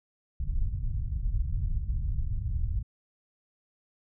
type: low-pass noise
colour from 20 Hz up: pink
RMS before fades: -29 dBFS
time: 0.4-2.83 s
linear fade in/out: 5 ms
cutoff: 110 Hz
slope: 24 dB/octave
effects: none